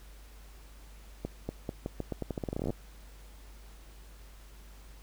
accelerating click train, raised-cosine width 2 ms, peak -20 dBFS, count 21, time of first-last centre 1.25-2.704 s, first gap 240 ms, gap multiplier 0.84, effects added 50 Hz sine -49 dBFS peak until 5.02 s + pink hiss -58 dBFS RMS until 5.02 s

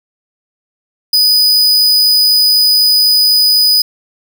45% pulse tone, 4976 Hz, D#8, 1 cent flat, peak -6 dBFS, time 1.13-3.82 s, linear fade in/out 5 ms, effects none

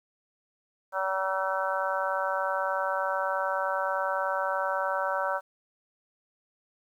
harmonic tone, 190.7 Hz, G3, 47 cents flat, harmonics 3 / 4 / 5 / 6 / 7 / 8, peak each -31 / -35 / -32 / -38 / -33 / -34 dBFS, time 0.92-5.41 s, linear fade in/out 50 ms, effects 10-bit

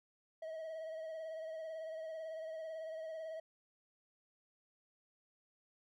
triangle tone with vibrato, 640 Hz, D#5, 49 cents sharp, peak -40 dBFS, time 0.42-3.4 s, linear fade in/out 5 ms, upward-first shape sine, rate 18 Hz, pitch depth 35 cents each way, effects none

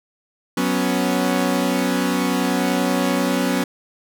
sawtooth chord, F# suspended fourth, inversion none, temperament equal, 185 / 246.9 / 277.2 Hz, F#3 / B3 / C#4, 0 / 0 / 0 cents, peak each -19 / -18 / -18 dBFS, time 0.57-3.64 s, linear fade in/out 5 ms, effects none

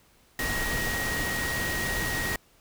sine tone in noise, 1889 Hz, A#6, 22 cents sharp, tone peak -30 dBFS, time 0.39-2.36 s, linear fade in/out 2 ms, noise pink, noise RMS -31 dBFS, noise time 0.39-2.36 s, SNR -2 dB, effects pink hiss -61 dBFS RMS until 2.6 s

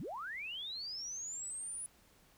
sine linear sweep, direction up, 116.54 to 9956 Hz, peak -40 dBFS, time 0-1.86 s, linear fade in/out 0 ms, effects pink hiss -66 dBFS RMS until 2.37 s

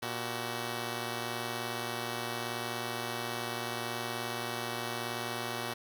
5% pulse tone pair together, 118.84 / 377.3 Hz, A#2 / F#4, +34 / +34 cents, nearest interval octave + minor sixth, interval 2000 cents, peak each -25 / -27 dBFS, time 0.02-5.74 s, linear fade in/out 10 ms, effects none

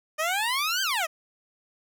15% pulse exponential two-way sweep, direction up then down, 602 to 1600 to 602 Hz, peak -18 dBFS, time 0.18-1.07 s, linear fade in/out 20 ms, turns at 0.82 s, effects none

